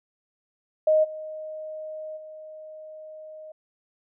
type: tone with level steps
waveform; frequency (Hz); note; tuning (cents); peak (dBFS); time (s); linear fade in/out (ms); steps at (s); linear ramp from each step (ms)
sine; 622.3; D#5; 0; -16 / -33 / -39; 0.87-3.52; 5; 1.03 / 2.16; 20
effects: none